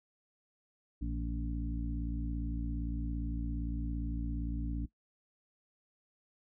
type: harmonic tone with a mistuned harmonic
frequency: 57.5 Hz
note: A#1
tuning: 23 cents flat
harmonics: 1 / 2 / 3 / 4 / 5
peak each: -35 / -44 / -45 / -44 / -41 dBFS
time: 1.01-4.86 s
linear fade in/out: 10 ms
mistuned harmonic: 3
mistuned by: -38 cents
effects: noise-tail reverb RT60 0.1 s tail -17 dB re dry